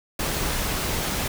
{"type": "noise", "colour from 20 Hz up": "pink", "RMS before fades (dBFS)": -26, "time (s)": [0.19, 1.28], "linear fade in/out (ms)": 5, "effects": []}